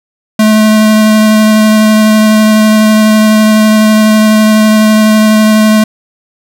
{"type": "tone with vibrato", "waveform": "square", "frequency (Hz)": 215.8, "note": "A3", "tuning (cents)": -33, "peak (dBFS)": -4, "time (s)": [0.39, 5.84], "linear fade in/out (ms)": 5, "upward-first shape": "triangle", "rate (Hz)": 12, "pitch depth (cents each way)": 11, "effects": []}